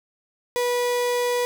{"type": "tone", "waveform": "35% pulse", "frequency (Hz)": 488.2, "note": "B4", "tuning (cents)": -20, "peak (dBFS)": -19, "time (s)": [0.56, 1.45], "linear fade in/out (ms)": 0, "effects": []}